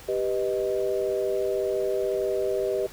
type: chord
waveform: sine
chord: G augmented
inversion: none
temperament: equal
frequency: 392 / 493.9 / 622.3 Hz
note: G4 / B4 / D#5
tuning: 0 / 0 / 0 cents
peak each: -26 / -29 / -29 dBFS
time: 0.08-2.87 s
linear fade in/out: 10 ms
effects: pink hiss -46 dBFS RMS until 2.92 s